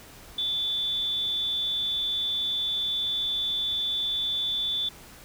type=tone with amplitude modulation; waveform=sine; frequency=3500 Hz; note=A7; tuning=10 cents flat; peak=-23 dBFS; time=0.38-4.89 s; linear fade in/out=5 ms; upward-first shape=sine; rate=296 Hz; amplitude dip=45%; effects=pink hiss -48 dBFS RMS until 5.24 s